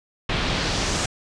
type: noise with low-pass filter sweep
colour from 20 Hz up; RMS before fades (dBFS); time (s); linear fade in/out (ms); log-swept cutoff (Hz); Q
pink; -24; 0.29-1.06; 5; 3200 to 7500; 1.5
effects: resampled to 22050 Hz